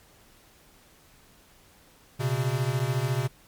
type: beating tone pair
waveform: square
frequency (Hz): 121.9 / 135.9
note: B2 / C#3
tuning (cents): -22 / -34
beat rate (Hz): 14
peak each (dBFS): -28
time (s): 2.19-3.28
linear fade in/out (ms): 20
effects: pink hiss -57 dBFS RMS until 3.47 s + MP3 96 kbps